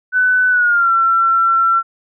sine tone with pitch glide, 1500 to 1351.9 Hz, F#6 to E6, +23 to +43 cents, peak -10 dBFS, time 0.12-1.83 s, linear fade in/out 50 ms, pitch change -180 cents, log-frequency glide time 0.5-0.92 s, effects none

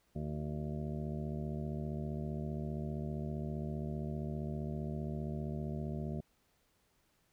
harmonic tone with a mistuned harmonic, 75.2 Hz, D2, 42 cents sharp, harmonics 1 / 2 / 3 / 4 / 5 / 6 / 7 / 8 / 9, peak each -43 / -39 / -42 / -55 / -47 / -56 / -59 / -51 / -52 dBFS, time 0.15-6.21 s, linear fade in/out 10 ms, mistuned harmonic 4, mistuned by +92 cents, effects pink hiss -74 dBFS RMS until 7.32 s

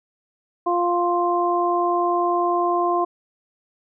harmonic tone, 350 Hz, F4, 4 cents sharp, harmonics 1 / 2 / 3, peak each -22 / -22 / -22 dBFS, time 0.66-3.05 s, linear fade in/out 10 ms, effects none

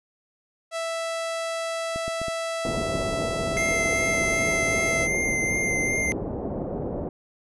sawtooth tone, 660 Hz, E5, 2 cents sharp, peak -23 dBFS, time 0.71-5.08 s, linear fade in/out 50 ms
clicks, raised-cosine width 3 ms, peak -22 dBFS, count 7, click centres 1.96 / 2.08 / 2.216 / 2.283 / 2.821 / 2.955 / 4.218 s
white low-pass noise, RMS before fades -30 dBFS, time 2.65-7.09 s, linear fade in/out 2 ms, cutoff 580 Hz, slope 24 dB/octave
square tone with vibrato, 2093 Hz, C7, in tune, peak -24 dBFS, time 3.57-6.12 s, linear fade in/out 0 ms, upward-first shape sine, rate 2.6 Hz, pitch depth 13 cents each way
effects resampled to 24000 Hz

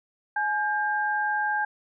sine tone pair together, 843 / 1597.4 Hz, G#5 / G6, +26 / +32 cents, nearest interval major seventh, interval 1106 cents, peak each -26 dBFS, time 0.36-1.65 s, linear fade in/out 5 ms, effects none

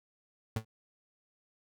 35% pulse tone with exponential decay, 110.4 Hz, A2, 6 cents sharp, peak -27 dBFS, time 0.56-0.65 s, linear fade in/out 5 ms, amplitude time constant 19 ms, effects none

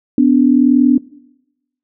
sine tone pair together, 249.6 / 290.4 Hz, B3 / D4, +19 / -19 cents, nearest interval minor third, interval 262 cents, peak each -10 dBFS, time 0.18-0.98 s, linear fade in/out 2 ms, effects noise-tail reverb RT60 0.9 s tail -20 dB re dry

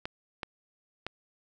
clicks, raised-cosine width 0.3 ms, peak -18 dBFS, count 3, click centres 0.055 / 0.432 / 1.066 s, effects none

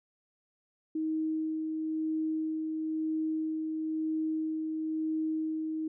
sine tone with tremolo, 315.3 Hz, D#4, 23 cents sharp, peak -28 dBFS, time 0.95-5.88 s, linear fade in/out 5 ms, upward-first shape sine, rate 1 Hz, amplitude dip 30%, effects none

